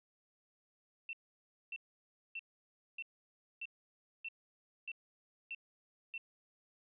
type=tone bursts; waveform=sine; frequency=2694 Hz; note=E7; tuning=37 cents sharp; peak=-40 dBFS; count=9; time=1.09-6.179 s; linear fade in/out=2 ms; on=41 ms; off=590 ms; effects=none